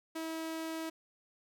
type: tone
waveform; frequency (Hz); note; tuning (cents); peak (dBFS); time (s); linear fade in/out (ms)
sawtooth; 322.9; E4; -36; -33; 0.15-0.9; 10
effects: none